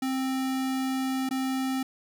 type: tone with dropouts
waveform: square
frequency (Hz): 263.1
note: C4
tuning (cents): +10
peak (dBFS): -27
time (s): 0.02-1.83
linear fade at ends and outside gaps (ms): 5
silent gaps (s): 1.291-1.309
effects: none